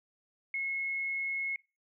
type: tone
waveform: sine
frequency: 2175 Hz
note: C#7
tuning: 33 cents flat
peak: -31 dBFS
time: 0.54-1.56 s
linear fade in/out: 2 ms
effects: noise-tail reverb RT60 0.3 s tail -23 dB re dry